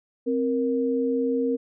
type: tone pair together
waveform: sine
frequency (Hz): 262.9 / 468.4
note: C4 / A#4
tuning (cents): +8 / +8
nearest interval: minor seventh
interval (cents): 1000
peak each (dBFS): -24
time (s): 0.26-1.57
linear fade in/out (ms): 20
effects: none